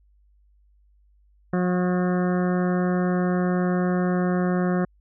harmonic tone with a mistuned harmonic, 180.2 Hz, F#3, 45 cents flat, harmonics 1 / 2 / 3 / 4 / 6 / 7 / 8 / 9 / 10, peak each -21 / -27 / -31 / -33 / -37 / -38 / -39 / -40 / -41 dBFS, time 1.53-4.85 s, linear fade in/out 5 ms, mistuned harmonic 6, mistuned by +17 cents, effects added 50 Hz sine -56 dBFS peak until 5 s

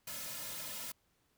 white noise with comb filter, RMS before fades -43 dBFS, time 0.07-0.92 s, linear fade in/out 5 ms, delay 2.6 ms, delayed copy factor -1, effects pink hiss -75 dBFS RMS until 1.37 s

